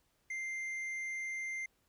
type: tone with tanh clipping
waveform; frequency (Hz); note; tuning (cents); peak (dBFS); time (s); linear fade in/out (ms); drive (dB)
sine; 2093; C7; 0; -38; 0.3-1.66; 5; 6
effects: pink hiss -75 dBFS RMS until 1.88 s